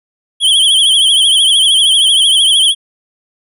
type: tone with vibrato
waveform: square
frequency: 3202 Hz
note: G7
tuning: 36 cents sharp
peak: -7 dBFS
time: 0.4-2.75 s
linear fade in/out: 50 ms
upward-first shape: triangle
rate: 13 Hz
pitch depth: 110 cents each way
effects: resampled to 32000 Hz